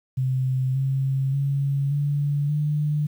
sine tone with pitch steps, 130 / 134.58 / 139.33 / 144.24 / 149.33 Hz, C3 / C3 / C#3 / D3 / D3, -11 / +49 / +9 / -31 / +29 cents, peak -20 dBFS, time 0.17-3.07 s, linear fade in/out 10 ms, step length 580 ms, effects 9-bit

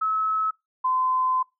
sine tone pair in turn, 1293 / 1026.3 Hz, E6 / C6, -34 / -34 cents, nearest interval major third, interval 400 cents, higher first, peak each -21 / -20 dBFS, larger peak second, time 0.01-0.51 / 0.84-1.43 s, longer second, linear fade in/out 10 ms, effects noise-tail reverb RT60 0.2 s tail -23 dB re dry

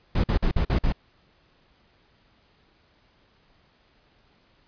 brown noise bursts, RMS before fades -21 dBFS, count 6, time 0.15-0.924 s, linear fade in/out 5 ms, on 89 ms, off 48 ms, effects pink hiss -62 dBFS RMS until 4.67 s + resampled to 11025 Hz

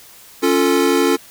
square chord, Db augmented, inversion none, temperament equal with one note detuned, 277.2 / 349.2 / 441.5 Hz, Db4 / F4 / A4, 0 / 0 / +6 cents, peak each -18 dBFS, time 0.42-1.17 s, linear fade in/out 20 ms, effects white hiss -43 dBFS RMS until 1.3 s

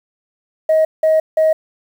sine tone bursts at uneven times, 632 Hz, D#5, 27 cents sharp, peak -8 dBFS, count 3, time 0.69-0.85 / 1.03-1.2 / 1.37-1.53 s, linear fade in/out 5 ms, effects tanh soft clip ceiling -7 dBFS + 7-bit

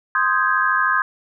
sine chord, Ab major seventh, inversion first, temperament equal, 1046.5 / 1244.5 / 1568 / 1661.2 Hz, C6 / Eb6 / G6 / Ab6, 0 / 0 / 0 / 0 cents, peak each -21 dBFS, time 0.15-1.02 s, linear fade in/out 2 ms, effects none

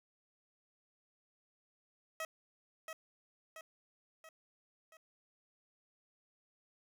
15% pulse tone with echo, 640 Hz, D#5, 49 cents sharp, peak -32 dBFS, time 2.2-2.25 s, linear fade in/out 2 ms, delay 680 ms, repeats 4, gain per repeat -5 dB, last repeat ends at 4.97 s, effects none

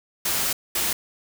white noise bursts at uneven times, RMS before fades -24 dBFS, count 2, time 0.25-0.53 / 0.75-0.93 s, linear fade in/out 5 ms, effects none

